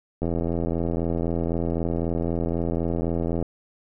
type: click train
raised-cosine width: 2 ms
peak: -13 dBFS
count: 270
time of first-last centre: 0.22-3.426 s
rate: 83.9 Hz
effects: none